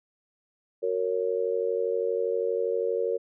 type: chord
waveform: sine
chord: F# major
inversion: none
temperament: just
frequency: 370 / 462.5 / 555 Hz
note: F#4 / A#4 / C#5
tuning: 0 / -14 / +2 cents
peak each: -32 / -26 / -31 dBFS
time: 0.82-3.18 s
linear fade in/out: 20 ms
effects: none